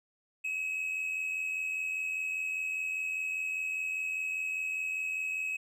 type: tone pair together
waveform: triangle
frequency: 2552 / 2637 Hz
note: D#7 / E7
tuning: +43 / 0 cents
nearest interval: minor second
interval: 57 cents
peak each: -30 / -38 dBFS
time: 0.44-5.57 s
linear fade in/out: 10 ms
effects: tanh soft clip ceiling -24 dBFS + resampled to 32000 Hz